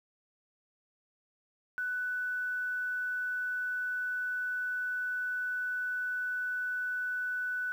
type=tone with quantisation; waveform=sine; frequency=1490 Hz; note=F#6; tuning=12 cents sharp; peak=-31 dBFS; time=1.78-7.72 s; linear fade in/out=0 ms; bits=10; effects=none